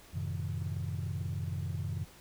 sine chord, F# diminished seventh, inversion none, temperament just, 92.5 / 111 / 133.2 / 159.84 Hz, F#2 / A2 / C3 / Eb3, 0 / +16 / +31 / +47 cents, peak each -35 / -40 / -38 / -39 dBFS, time 0.13-2.05 s, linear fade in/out 20 ms, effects tanh soft clip ceiling -27 dBFS + pink hiss -56 dBFS RMS until 2.2 s

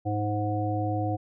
harmonic tone, 104.6 Hz, G#2, 13 cents sharp, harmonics 1 / 3 / 5 / 7, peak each -28 / -31 / -35 / -31 dBFS, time 0.05-1.17 s, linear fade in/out 20 ms, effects none

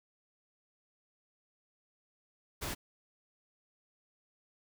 pink noise, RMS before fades -38 dBFS, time 2.61-2.75 s, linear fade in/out 20 ms, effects none

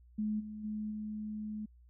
sine tone with level steps, 213.1 Hz, G#3, 45 cents sharp, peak -31 / -41 / -35 / -37 dBFS, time 0.18-1.66 s, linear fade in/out 10 ms, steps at 0.39 / 0.63 / 0.9 s, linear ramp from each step 20 ms, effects added 60 Hz sine -57 dBFS peak until 1.89 s

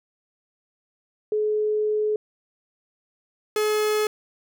sine / 45% pulse tone pair in turn, 425.7 / 425.7 Hz, G#4 / G#4, +43 / +43 cents, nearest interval unison, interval 0 cents, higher neither, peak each -20 dBFS, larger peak neither, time 1.32-2.16 / 3.56-4.07 s, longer first, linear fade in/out 2 ms, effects none

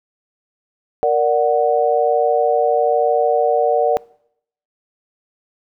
sine chord, Bb augmented, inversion none, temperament equal, 466.2 / 587.3 / 740 Hz, Bb4 / D5 / F#5, 0 / 0 / 0 cents, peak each -17 dBFS, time 1.03-3.97 s, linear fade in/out 0 ms, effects noise-tail reverb RT60 0.7 s tail -23 dB re dry

